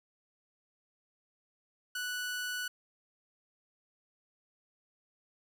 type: tone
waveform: sawtooth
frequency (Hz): 1480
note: F#6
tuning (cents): 0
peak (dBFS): -31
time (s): 1.95-2.68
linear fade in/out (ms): 5
effects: none